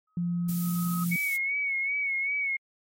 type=tone with exponential growth; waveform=sine; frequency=1269 Hz; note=D#6; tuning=34 cents sharp; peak=-32 dBFS; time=0.07-1.04 s; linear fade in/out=5 ms; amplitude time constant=210 ms
type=tone; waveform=sine; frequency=173.7 Hz; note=F3; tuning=9 cents flat; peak=-26 dBFS; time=0.17-1.16 s; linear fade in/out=2 ms
type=noise; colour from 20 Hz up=violet; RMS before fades=-36 dBFS; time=0.48-1.37 s; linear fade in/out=10 ms
type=tone with vibrato; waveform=sine; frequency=2217 Hz; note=C#7; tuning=in tune; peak=-26 dBFS; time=1.11-2.57 s; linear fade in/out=10 ms; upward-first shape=sine; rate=2.6 Hz; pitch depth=54 cents each way
effects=AAC 48 kbps